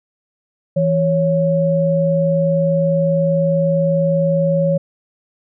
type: tone pair together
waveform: sine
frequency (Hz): 165.17 / 554.4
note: E3 / C#5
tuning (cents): +4 / 0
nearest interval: octave + major sixth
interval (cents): 2096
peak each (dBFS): -16 / -15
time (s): 0.76-4.78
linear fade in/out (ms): 10
effects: none